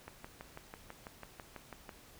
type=click train; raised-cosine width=0.5 ms; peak=-30 dBFS; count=12; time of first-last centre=0.08-1.892 s; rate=6.07 Hz; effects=pink hiss -58 dBFS RMS until 2.19 s